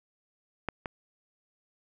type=clicks; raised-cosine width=0.5 ms; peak=-15 / -19 dBFS; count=2; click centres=0.687 / 0.858 s; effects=none